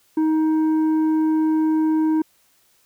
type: tone with tanh clipping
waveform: sine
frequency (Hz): 314.2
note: D#4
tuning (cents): +17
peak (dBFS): -17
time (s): 0.17-2.22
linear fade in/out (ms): 5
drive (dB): 6
effects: white hiss -60 dBFS RMS until 2.85 s